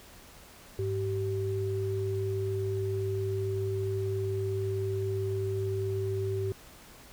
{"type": "tone pair together", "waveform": "sine", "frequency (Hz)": [102.08, 385.4], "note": ["G#2", "G4"], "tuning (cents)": [-29, -29], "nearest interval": "octave + major seventh", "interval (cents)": 2300, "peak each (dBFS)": [-31, -31], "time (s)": [0.79, 6.52], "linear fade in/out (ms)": 0, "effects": ["pink hiss -52 dBFS RMS until 7.12 s"]}